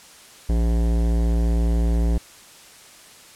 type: tone with hard clipping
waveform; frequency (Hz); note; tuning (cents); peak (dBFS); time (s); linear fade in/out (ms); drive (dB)
sine; 57.2; A#1; -32; -19; 0.49-2.18; 5; 17
effects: white hiss -46 dBFS RMS until 3.35 s + low-pass 10000 Hz 12 dB/octave